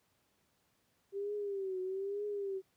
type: tone with vibrato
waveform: sine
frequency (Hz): 392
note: G4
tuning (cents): 0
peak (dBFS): -35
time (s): 1.12-2.62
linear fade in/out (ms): 50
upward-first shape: triangle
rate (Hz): 1.1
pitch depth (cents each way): 110
effects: pink hiss -75 dBFS RMS until 2.76 s + high-pass 80 Hz 12 dB/octave